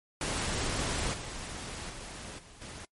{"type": "noise with level steps", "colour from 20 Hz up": "pink", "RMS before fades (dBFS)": [-32, -40, -43, -53, -44], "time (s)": [0.21, 2.85], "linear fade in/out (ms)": 2, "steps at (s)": [1.13, 1.89, 2.38, 2.61], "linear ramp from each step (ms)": 10, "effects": ["noise-tail reverb RT60 0.1 s tail -23 dB re dry", "MP3 48 kbps"]}